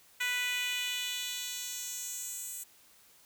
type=tone with high-pass filter sweep; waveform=10% pulse; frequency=494 Hz; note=B4; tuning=in tune; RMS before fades=-36 dBFS; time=0.2-2.64 s; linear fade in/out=10 ms; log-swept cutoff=1900 to 9100 Hz; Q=1.8; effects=white hiss -61 dBFS RMS until 3.25 s